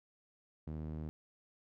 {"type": "tone with band-pass filter", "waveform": "sawtooth", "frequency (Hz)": 77.78, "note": "D#2", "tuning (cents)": 0, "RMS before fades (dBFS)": -42, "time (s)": [0.67, 1.09], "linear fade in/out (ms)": 0, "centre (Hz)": 180, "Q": 0.89, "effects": []}